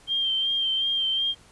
sine tone with vibrato, 3165 Hz, G7, 16 cents sharp, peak -22 dBFS, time 0.07-1.35 s, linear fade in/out 50 ms, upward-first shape sine, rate 2.7 Hz, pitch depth 27 cents each way, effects pink hiss -54 dBFS RMS until 1.51 s + resampled to 24000 Hz

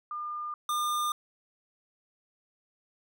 sine / square tone pair in turn, 1206 / 1206 Hz, D6 / D6, +46 / +46 cents, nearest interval unison, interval 0 cents, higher neither, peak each -33 / -28 dBFS, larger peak second, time 0.11-0.54 / 0.69-1.12 s, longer neither, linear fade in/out 2 ms, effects none

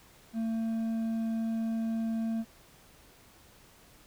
triangle tone with hard clipping, 225.3 Hz, A3, 41 cents sharp, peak -30 dBFS, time 0.33-2.45 s, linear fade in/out 50 ms, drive 7 dB, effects pink hiss -58 dBFS RMS until 4.06 s

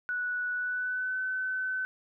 sine tone with pitch glide, 1475 to 1517.3 Hz, F#6 to F#6, -6 to +43 cents, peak -29 dBFS, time 0.09-1.85 s, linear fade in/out 0 ms, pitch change +49 cents, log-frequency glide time 0.54-1.19 s, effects none

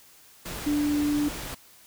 sine tone in noise, 293.7 Hz, D4, in tune, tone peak -22 dBFS, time 0.66-1.29 s, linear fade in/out 10 ms, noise pink, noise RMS -36 dBFS, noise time 0.45-1.55 s, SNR +11 dB, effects white hiss -54 dBFS RMS until 1.86 s

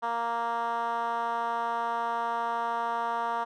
10% pulse tone with band-pass filter, 233.1 Hz, A#3, in tune, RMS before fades -30 dBFS, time 0.02-3.45 s, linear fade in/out 20 ms, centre 950 Hz, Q 2.4, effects none

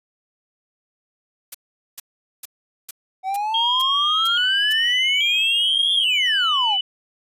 blue noise bursts, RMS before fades -31 dBFS, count 8, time 1.52-4.73 s, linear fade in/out 5 ms, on 25 ms, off 430 ms
triangle exponential two-way sweep, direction up then down, 748 to 3500 to 748 Hz, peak -19 dBFS, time 3.23-6.78 s, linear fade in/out 50 ms, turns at 5.94 s
sine tone with vibrato, 3109 Hz, G7, 15 cents flat, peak -18 dBFS, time 3.54-6.81 s, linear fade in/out 5 ms, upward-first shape square, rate 0.6 Hz, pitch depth 71 cents each way
effects resampled to 32000 Hz

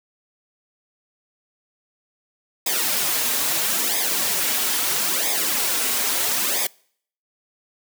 white noise with flanger, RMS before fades -22 dBFS, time 2.66-6.67 s, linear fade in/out 5 ms, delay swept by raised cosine 0.69 to 5.99 ms, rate 0.76 Hz, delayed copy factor -0.8, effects noise-tail reverb RT60 0.6 s tail -26 dB re dry + high-pass 200 Hz 12 dB/octave

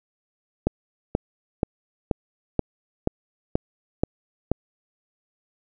click train, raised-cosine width 2 ms, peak -6 dBFS, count 9, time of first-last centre 0.67-4.516 s, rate 2.08 Hz, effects none

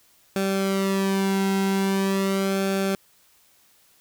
sawtooth tone with flanger, 194.2 Hz, G3, 16 cents flat, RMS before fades -23 dBFS, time 0.36-2.95 s, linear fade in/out 0 ms, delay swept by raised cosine 1 to 1.69 ms, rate 0.42 Hz, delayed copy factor -0.75, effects white hiss -59 dBFS RMS until 4 s

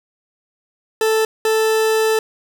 40% pulse tone pair in turn, 440 / 440 Hz, A4 / A4, 0 / 0 cents, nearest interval unison, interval 0 cents, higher neither, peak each -13 dBFS, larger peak neither, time 1.01-1.25 / 1.45-2.19 s, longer second, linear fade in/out 2 ms, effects 8-bit

